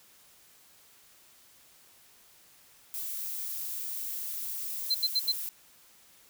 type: noise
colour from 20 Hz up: violet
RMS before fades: -36 dBFS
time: 2.94-5.49 s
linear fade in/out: 0 ms
type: tone bursts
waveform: sine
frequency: 4106 Hz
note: C8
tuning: 33 cents flat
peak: -23 dBFS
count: 4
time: 4.9-5.322 s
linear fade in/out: 10 ms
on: 47 ms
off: 78 ms
effects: white hiss -59 dBFS RMS until 6.29 s